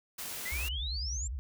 white noise, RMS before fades -40 dBFS, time 0.18-0.69 s, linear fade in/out 10 ms
sine exponential sweep, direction up, 1938 to 7540 Hz, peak -36 dBFS, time 0.45-1.28 s, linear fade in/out 10 ms
sine tone with vibrato, 63.9 Hz, C2, 40 cents flat, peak -34 dBFS, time 0.52-1.39 s, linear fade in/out 0 ms, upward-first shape sine, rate 10 Hz, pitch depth 280 cents each way
effects none

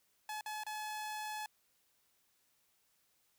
sawtooth tone with dropouts, 854 Hz, G#5, 48 cents sharp, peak -36 dBFS, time 0.29-1.46 s, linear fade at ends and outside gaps 2 ms, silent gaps 0.41-0.46 / 0.636-0.665 s, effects white hiss -75 dBFS RMS until 3.38 s

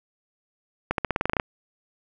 accelerating click train, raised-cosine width 0.5 ms, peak -8 dBFS, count 11, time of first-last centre 0.91-1.398 s, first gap 72 ms, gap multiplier 0.91, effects none

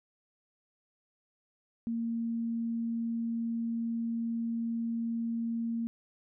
sine tone, 230.6 Hz, A#3, 19 cents flat, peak -30 dBFS, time 1.87-5.87 s, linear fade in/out 0 ms, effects none

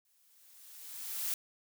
blue noise with exponential growth, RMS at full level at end -33 dBFS, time 0.05-1.34 s, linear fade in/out 2 ms, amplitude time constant 280 ms, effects none

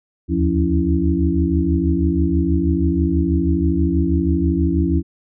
sine tone cluster, 75.3 / 81.5 / 174.6 / 277.9 / 330.5 Hz, D2 / E2 / F3 / C#4 / E4, +44 / -19 / 0 / +4 / +5 cents, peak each -21 dBFS, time 0.28-5.03 s, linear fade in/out 50 ms, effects none

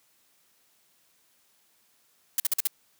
blue noise bursts, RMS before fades -24 dBFS, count 5, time 2.38-2.672 s, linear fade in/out 2 ms, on 20 ms, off 48 ms, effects white hiss -66 dBFS RMS until 2.99 s + high-pass 100 Hz 12 dB/octave

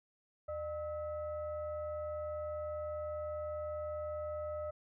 sine tone with frequency modulation, 605 Hz, D#5, 49 cents flat, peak -37 dBFS, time 0.48-4.71 s, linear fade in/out 10 ms, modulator 685 Hz, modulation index 0.57, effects none

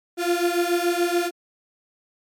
35% pulse beating tone pair, 344.7 / 351.7 Hz, F4 / F4, -23 / +12 cents, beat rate 7 Hz, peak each -21 dBFS, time 0.17-1.31 s, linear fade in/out 50 ms, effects MP3 64 kbps

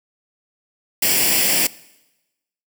white noise with comb filter, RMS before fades -17 dBFS, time 1.02-1.67 s, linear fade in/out 5 ms, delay 0.39 ms, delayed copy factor +0.7, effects noise-tail reverb RT60 1.0 s tail -21 dB re dry + high-pass 150 Hz 12 dB/octave

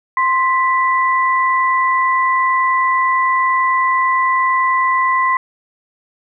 sine tone pair together, 1046.5 / 1975.5 Hz, C6 / B6, 0 / 0 cents, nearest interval major seventh, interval 1100 cents, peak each -13 / -18 dBFS, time 0.17-5.37 s, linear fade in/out 2 ms, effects none

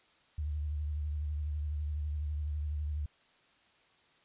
sine tone with vibrato, 74.7 Hz, D2, 30 cents sharp, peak -32 dBFS, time 0.38-3.06 s, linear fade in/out 5 ms, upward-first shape triangle, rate 12 Hz, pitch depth 66 cents each way, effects white hiss -66 dBFS RMS until 4.24 s + resampled to 8000 Hz

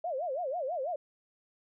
sine tone with vibrato, 610 Hz, D#5, 34 cents flat, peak -31 dBFS, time 0.04-0.96 s, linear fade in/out 5 ms, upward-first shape sine, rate 6.1 Hz, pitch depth 300 cents each way, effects none

